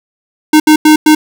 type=tone bursts at uneven times; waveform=square; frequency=307.3 Hz; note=D#4; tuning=21 cents flat; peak=-3 dBFS; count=4; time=0.53-0.6 / 0.67-0.76 / 0.85-0.96 / 1.06-1.15 s; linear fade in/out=5 ms; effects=none